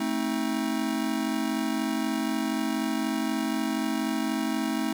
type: chord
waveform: square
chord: A diminished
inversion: none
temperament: just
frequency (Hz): 220 / 264 / 316.8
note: A3 / C4 / Eb4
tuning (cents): 0 / +16 / +31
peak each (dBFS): -31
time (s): 0-4.93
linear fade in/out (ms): 5
effects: 10-bit